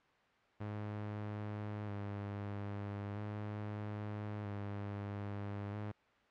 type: tone with vibrato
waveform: sawtooth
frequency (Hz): 103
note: G#2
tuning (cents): -14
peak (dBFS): -36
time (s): 0.6-5.92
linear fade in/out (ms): 10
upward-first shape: square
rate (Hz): 0.39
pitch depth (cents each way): 27
effects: white hiss -68 dBFS RMS until 6.3 s + low-pass 2000 Hz 12 dB/octave